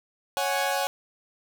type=chord; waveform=sawtooth; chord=C# suspended fourth; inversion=none; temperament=equal; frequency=554.4 / 740 / 830.6 Hz; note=C#5 / F#5 / G#5; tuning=0 / 0 / 0 cents; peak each=-25 dBFS; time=0.37-0.87 s; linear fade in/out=0 ms; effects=none